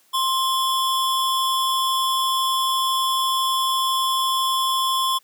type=tone pair together; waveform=square; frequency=1052 / 3402 Hz; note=C6 / G#7; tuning=+9 / +41 cents; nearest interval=octave + minor sixth; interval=2032 cents; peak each=-21 / -25 dBFS; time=0.13-5.19 s; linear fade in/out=20 ms; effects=white hiss -59 dBFS RMS until 5.23 s + high-pass 150 Hz 12 dB/octave